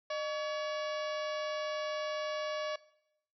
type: harmonic tone with a mistuned harmonic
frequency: 566 Hz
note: C#5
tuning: 36 cents sharp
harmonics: 1 / 2 / 3 / 4 / 5 / 6 / 7 / 8 / 9 / 10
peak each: -35 / -41 / -45 / -47 / -49 / -51 / -52 / -53 / -54 / -55 dBFS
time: 0.1-2.76 s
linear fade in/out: 5 ms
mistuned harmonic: 1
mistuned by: +130 cents
effects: noise-tail reverb RT60 0.8 s tail -20 dB re dry